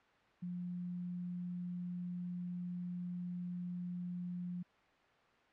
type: tone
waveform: sine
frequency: 177.5 Hz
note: F3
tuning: 28 cents sharp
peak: -39 dBFS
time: 0.42-4.63 s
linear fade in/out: 10 ms
effects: white hiss -67 dBFS RMS until 5.52 s + low-pass 2000 Hz 12 dB/octave